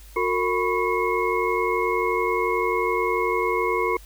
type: tone cluster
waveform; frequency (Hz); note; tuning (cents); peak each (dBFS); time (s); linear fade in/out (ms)
sine; 363.7 / 455.1 / 993 / 1100 / 2164; F#4 / A#4 / B5 / C#6 / C#7; -30 / -42 / +9 / -14 / -42; -26 / -25 / -27 / -28 / -28; 0.16-3.97; 5
effects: added 50 Hz sine -43 dBFS peak until 4.05 s + white hiss -51 dBFS RMS until 4.05 s